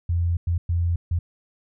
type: tone bursts at uneven times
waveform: sine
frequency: 85.7 Hz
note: F2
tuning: 32 cents flat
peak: -19 dBFS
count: 4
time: 0.09-0.37 / 0.47-0.58 / 0.69-0.96 / 1.11-1.19 s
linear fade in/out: 5 ms
effects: none